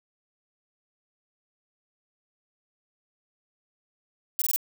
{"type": "noise bursts", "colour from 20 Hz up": "violet", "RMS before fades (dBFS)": -25, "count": 4, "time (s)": [4.39, 4.561], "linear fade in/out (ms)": 0, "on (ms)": 27, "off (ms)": 21, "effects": []}